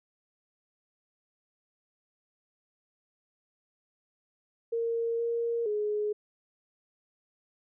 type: tone with pitch steps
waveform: sine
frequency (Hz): 462.1 / 466.6 / 419.8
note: A#4 / A#4 / G#4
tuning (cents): -15 / +2 / +19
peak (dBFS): -27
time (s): 4.72-6.13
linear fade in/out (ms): 10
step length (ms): 470
effects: none